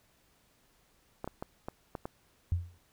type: clicks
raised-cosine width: 1 ms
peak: -23 dBFS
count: 6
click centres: 1.244 / 1.276 / 1.425 / 1.685 / 1.952 / 2.055 s
type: tone with exponential decay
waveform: sine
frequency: 87.2 Hz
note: F2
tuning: 2 cents flat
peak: -23 dBFS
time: 2.52-2.78 s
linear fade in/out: 0 ms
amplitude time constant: 55 ms
effects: pink hiss -68 dBFS RMS until 2.92 s